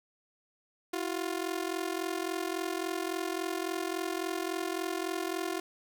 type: ring-modulated tone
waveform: sawtooth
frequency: 352.2 Hz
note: F4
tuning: 15 cents sharp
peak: -25 dBFS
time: 0.93-5.6 s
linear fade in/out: 5 ms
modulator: 21.8 Hz
effects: 9-bit